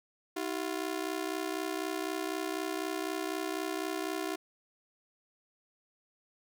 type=ring-modulated tone; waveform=sawtooth; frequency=349.2 Hz; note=F4; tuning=in tune; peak=-26 dBFS; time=0.36-4.36 s; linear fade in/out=10 ms; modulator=32 Hz; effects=none